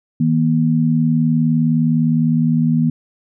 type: tone pair together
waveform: sine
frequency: 159.2 / 238.9 Hz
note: D#3 / A#3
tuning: +40 / +43 cents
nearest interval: perfect fifth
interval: 703 cents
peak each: -15 dBFS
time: 0.2-2.9 s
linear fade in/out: 5 ms
effects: none